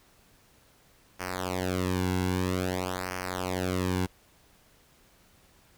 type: tone with flanger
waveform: sawtooth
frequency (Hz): 91.9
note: F#2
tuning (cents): -11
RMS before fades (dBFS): -30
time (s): 1.19-4.07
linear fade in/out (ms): 20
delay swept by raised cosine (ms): 0.26 to 1.66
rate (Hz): 0.51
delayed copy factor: -0.95
effects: pink hiss -61 dBFS RMS until 5.77 s